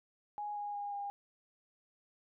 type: tone with pitch steps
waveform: sine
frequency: 830.6 / 823 / 815.4 / 807.9 Hz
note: G#5 / G#5 / G#5 / G#5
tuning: 0 / -16 / -32 / -48 cents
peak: -37 dBFS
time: 0.38-1.1 s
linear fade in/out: 0 ms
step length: 180 ms
effects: none